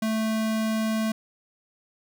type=tone; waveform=square; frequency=220 Hz; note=A3; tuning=in tune; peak=-24 dBFS; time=0.02-1.12 s; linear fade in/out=5 ms; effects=none

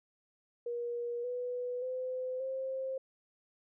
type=tone with pitch steps; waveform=sine; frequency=477 / 493.5 / 510.6 / 528.3 Hz; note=A#4 / B4 / C5 / C5; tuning=+40 / -1 / -42 / +17 cents; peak=-34 dBFS; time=0.66-2.98 s; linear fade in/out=5 ms; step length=580 ms; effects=none

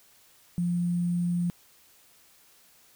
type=tone with sample-and-hold; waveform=sine; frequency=174.61 Hz; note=F3; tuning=in tune; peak=-24 dBFS; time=0.58-1.5 s; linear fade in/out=0 ms; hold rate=8820 Hz; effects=white hiss -59 dBFS RMS until 2.95 s

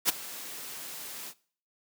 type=noise with ADSR envelope; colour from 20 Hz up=white; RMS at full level=-22 dBFS; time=0.05-1.34 s; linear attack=40 ms; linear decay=15 ms; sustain=-19 dB; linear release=61 ms; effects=noise-tail reverb RT60 0.5 s tail -21 dB re dry + high-pass 150 Hz 12 dB/octave

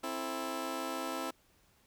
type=chord; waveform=15% pulse; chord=A minor; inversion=first; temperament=just; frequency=264 / 330 / 440 Hz; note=C4 / E4 / A4; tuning=+16 / +2 / 0 cents; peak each=-33 / -33 / -39 dBFS; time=0.03-1.31 s; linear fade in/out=10 ms; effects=pink hiss -68 dBFS RMS until 1.86 s

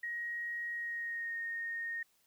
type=tone with pitch glide; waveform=sine; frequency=1888 to 1850.2 Hz; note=A#6 to A#6; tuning=+22 to -13 cents; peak=-36 dBFS; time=0.03-2.03 s; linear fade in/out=5 ms; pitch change=-35 cents; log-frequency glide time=0.72-1.37 s; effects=white hiss -72 dBFS RMS until 2.26 s

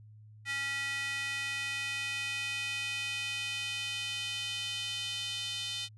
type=tone with high-pass filter sweep; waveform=square; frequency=277.2 Hz; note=C#4; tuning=in tune; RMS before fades=-36 dBFS; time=0.45-5.89 s; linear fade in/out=50 ms; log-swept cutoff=2000 to 3300 Hz; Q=3.8; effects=added 107 Hz sine -51 dBFS peak until 5.97 s + resampled to 24000 Hz

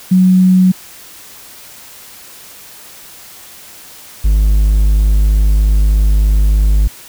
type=tone pair in turn; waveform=sine / triangle; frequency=185 / 51.6 Hz; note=F#3 / G#1; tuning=0 / -10 cents; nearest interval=octave + minor seventh; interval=2210 cents; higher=first; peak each=-5 dBFS; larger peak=neither; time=0.11-0.72 / 4.24-6.88 s; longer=second; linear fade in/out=10 ms; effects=white hiss -36 dBFS RMS until 7.08 s

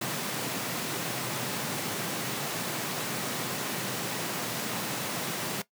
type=high-pass noise; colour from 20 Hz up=pink; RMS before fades=-33 dBFS; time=0.01-5.62 s; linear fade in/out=5 ms; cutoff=120 Hz; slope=48 dB/octave; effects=noise-tail reverb RT60 0.1 s tail -17 dB re dry

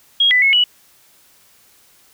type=tone with pitch steps; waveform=sine; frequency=3277 / 1994 / 2185 / 2941 Hz; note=G#7 / B6 / C#7 / F#7; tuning=-24 / +16 / -26 / -11 cents; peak=-10 dBFS; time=0.2-0.64 s; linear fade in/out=5 ms; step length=110 ms; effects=white hiss -52 dBFS RMS until 2.13 s

